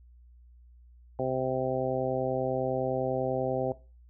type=harmonic tone; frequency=130.1 Hz; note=C3; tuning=9 cents flat; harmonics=1 / 2 / 3 / 4 / 5 / 6; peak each=-36 / -36 / -34 / -32 / -34 / -36 dBFS; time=1.19-3.72 s; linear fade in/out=2 ms; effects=noise-tail reverb RT60 0.3 s tail -17 dB re dry + added 60 Hz sine -52 dBFS peak until 4.09 s